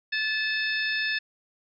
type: harmonic tone with a mistuned harmonic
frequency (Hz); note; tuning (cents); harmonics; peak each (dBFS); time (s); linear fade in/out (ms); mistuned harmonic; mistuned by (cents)
869; A5; -22; 2 / 3 / 4 / 5 / 6; -27 / -31 / -34 / -37 / -37; 0.12-1.19; 10; 4; +71
effects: none